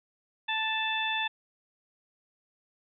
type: harmonic tone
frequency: 880 Hz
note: A5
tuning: in tune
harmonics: 1 / 2 / 3 / 4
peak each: -33 / -33 / -33 / -33 dBFS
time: 0.48-1.28 s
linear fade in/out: 10 ms
effects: none